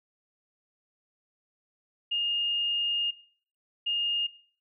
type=tone bursts at uneven times; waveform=sine; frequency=2835 Hz; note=F7; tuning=25 cents sharp; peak=-26 dBFS; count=2; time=2.11-3.11 / 3.86-4.27 s; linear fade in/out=10 ms; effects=noise-tail reverb RT60 0.5 s tail -18 dB re dry